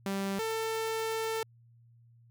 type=tone pair in turn; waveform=sawtooth; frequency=196 / 445.9 Hz; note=G3 / A4; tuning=0 / +23 cents; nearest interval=octave + major second; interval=1423 cents; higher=second; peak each=-27 dBFS; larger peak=neither; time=0.06-0.39 / 0.39-1.43 s; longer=second; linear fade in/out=2 ms; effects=added 117 Hz sine -57 dBFS peak until 2.3 s